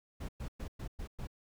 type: noise bursts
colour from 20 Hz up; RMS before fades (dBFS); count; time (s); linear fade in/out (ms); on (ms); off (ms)
brown; -40; 6; 0.2-1.272; 10; 87; 110
effects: none